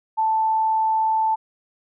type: tone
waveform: sine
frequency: 881 Hz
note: A5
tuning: 2 cents sharp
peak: -17 dBFS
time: 0.17-1.36 s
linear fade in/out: 20 ms
effects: none